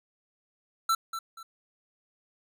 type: tone with echo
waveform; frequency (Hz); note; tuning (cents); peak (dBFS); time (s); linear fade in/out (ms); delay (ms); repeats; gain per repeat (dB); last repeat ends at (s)
square; 1337; E6; +24; -23; 0.89-0.95; 5; 240; 2; -10; 1.43
effects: none